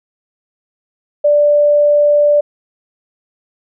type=tone; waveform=sine; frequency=587.3 Hz; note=D5; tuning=in tune; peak=-7 dBFS; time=1.24-2.41 s; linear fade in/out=10 ms; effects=none